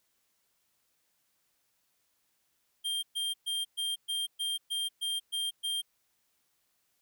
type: tone bursts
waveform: square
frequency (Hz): 3190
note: G7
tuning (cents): +30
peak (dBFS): -31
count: 10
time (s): 2.84-5.82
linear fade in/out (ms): 20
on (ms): 190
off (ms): 120
effects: white hiss -75 dBFS RMS until 7.01 s